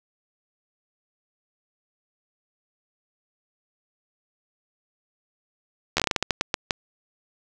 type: slowing click train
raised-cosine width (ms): 0.2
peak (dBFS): -4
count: 13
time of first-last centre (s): 5.97-6.708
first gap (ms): 12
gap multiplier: 1.27
effects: none